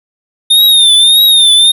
square tone with vibrato, 3653 Hz, A#7, 36 cents flat, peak -4 dBFS, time 0.5-1.72 s, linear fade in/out 10 ms, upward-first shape triangle, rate 1.7 Hz, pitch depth 92 cents each way, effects none

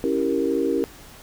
sine chord, C# diminished seventh, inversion none, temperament equal, 277.2 / 329.6 / 392 / 466.2 Hz, C#4 / E4 / G4 / Bb4, 0 / 0 / 0 / 0 cents, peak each -25 dBFS, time 0.04-0.84 s, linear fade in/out 0 ms, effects pink hiss -45 dBFS RMS until 1.22 s

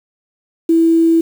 sine tone with quantisation, 329.6 Hz, E4, in tune, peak -8 dBFS, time 0.69-1.21 s, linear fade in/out 5 ms, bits 6, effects none

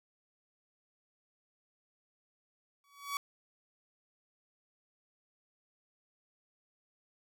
sawtooth tone with exponential growth, 1133 Hz, C#6, 37 cents sharp, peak -27 dBFS, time 2.84-3.17 s, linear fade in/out 1 ms, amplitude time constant 71 ms, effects none

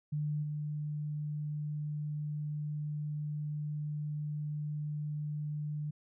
sine tone with level steps, 149.5 Hz, D3, 31 cents sharp, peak -31 / -34 dBFS, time 0.12-5.91 s, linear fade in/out 10 ms, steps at 0.42 s, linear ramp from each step 20 ms, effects none

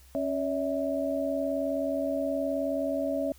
sine tone cluster, 274.9 / 568 / 647 Hz, C#4 / C#5 / E5, -14 / +42 / -32 cents, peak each -31 dBFS, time 0.15-3.32 s, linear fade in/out 0 ms, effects added 65 Hz sine -53 dBFS peak until 3.38 s + white hiss -59 dBFS RMS until 3.38 s

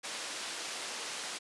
white low-pass noise, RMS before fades -40 dBFS, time 0.03-1.39 s, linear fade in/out 20 ms, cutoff 6500 Hz, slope 12 dB/octave, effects high-pass 300 Hz 12 dB/octave + resampled to 24000 Hz

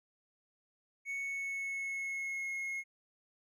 triangle tone with pitch glide, 2217 to 2163 Hz, C#7 to C#7, 0 to -43 cents, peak -34 dBFS, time 1.05-2.84 s, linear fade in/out 50 ms, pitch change -43 cents, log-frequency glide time 1.17-2.51 s, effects none

